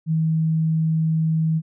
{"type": "tone", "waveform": "sine", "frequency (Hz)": 160, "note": "D#3", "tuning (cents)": 49, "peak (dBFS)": -17, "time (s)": [0.06, 1.62], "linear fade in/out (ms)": 50, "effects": []}